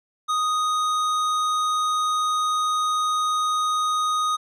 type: tone with hard clipping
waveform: triangle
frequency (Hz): 1244.5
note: D#6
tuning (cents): 0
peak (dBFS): -22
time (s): 0.28-4.37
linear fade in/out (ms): 20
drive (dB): 16
effects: none